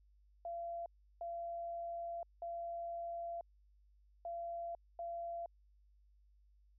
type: tone bursts at uneven times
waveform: sine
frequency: 683 Hz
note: F5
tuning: 39 cents flat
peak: -40 dBFS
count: 5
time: 0.45-0.86 / 1.21-2.23 / 2.42-3.41 / 4.25-4.75 / 4.99-5.46 s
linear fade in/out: 2 ms
effects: added 50 Hz sine -65 dBFS peak until 6.78 s